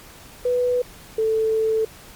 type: tone pair in turn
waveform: sine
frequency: 493.9 / 441.4 Hz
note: B4 / A4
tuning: 0 / +5 cents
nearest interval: major second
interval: 195 cents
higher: first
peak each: -17 dBFS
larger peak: neither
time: 0.45-0.82 / 1.18-1.85 s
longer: second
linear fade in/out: 5 ms
effects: pink hiss -44 dBFS RMS until 2.15 s + MP3 96 kbps